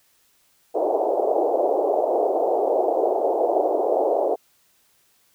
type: band-pass noise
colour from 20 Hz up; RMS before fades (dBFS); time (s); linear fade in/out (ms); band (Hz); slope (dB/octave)
white; -21; 0.74-4.36; 20; 350 to 750; 48
effects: white hiss -62 dBFS RMS until 5.34 s